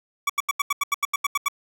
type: tone bursts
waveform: 25% pulse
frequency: 1138 Hz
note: C#6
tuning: 45 cents sharp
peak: -16 dBFS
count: 12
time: 0.27-1.484 s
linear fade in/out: 5 ms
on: 26 ms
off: 82 ms
effects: none